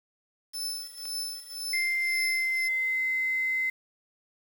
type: tone with tremolo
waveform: sawtooth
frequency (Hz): 5270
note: E8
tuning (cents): -1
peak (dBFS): -27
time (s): 0.53-2.69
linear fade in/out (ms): 20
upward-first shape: triangle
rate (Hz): 1.9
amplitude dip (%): 90
type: click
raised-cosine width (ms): 0.2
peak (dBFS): -29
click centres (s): 1.055
type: tone with pitch glide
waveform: sine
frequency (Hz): 2093 to 2058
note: C7 to C7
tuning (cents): 0 to -29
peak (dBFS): -25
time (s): 1.73-3.7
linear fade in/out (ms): 5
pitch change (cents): -29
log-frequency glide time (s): 1.87-2.97
effects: 8-bit